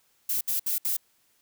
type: noise bursts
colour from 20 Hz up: violet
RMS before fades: -27 dBFS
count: 4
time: 0.29-0.968 s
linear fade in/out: 5 ms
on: 120 ms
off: 66 ms
effects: white hiss -67 dBFS RMS until 1.41 s